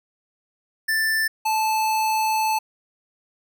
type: tone pair in turn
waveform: square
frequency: 1769 / 873.1 Hz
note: A6 / A5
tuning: +9 / -14 cents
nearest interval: octave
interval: 1223 cents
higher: first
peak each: -20 dBFS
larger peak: neither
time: 0.88-1.28 / 1.45-2.59 s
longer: second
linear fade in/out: 10 ms
effects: none